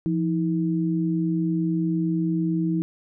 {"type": "tone pair together", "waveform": "sine", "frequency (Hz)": [171.14, 320], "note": ["F3", "D#4"], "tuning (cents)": [-35, 49], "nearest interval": "major seventh", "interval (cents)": 1084, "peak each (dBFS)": [-23, -24], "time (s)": [0.06, 2.82], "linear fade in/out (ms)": 0, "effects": []}